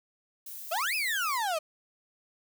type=noise; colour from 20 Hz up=violet; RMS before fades=-42 dBFS; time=0.46-1.38 s; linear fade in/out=5 ms
type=exponential two-way sweep; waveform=35% pulse; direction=up then down; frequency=603 to 2635 to 603 Hz; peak=-26 dBFS; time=0.71-1.59 s; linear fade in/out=10 ms; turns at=0.95 s
effects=none